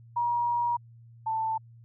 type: tone pair in turn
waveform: sine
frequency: 953 / 886.3 Hz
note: A#5 / A5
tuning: +38 / +12 cents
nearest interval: minor second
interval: 126 cents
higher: first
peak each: -24 / -26 dBFS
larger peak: first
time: 0.16-0.77 / 1.26-1.58 s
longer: first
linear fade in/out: 10 ms
effects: added 116 Hz sine -49 dBFS peak until 1.84 s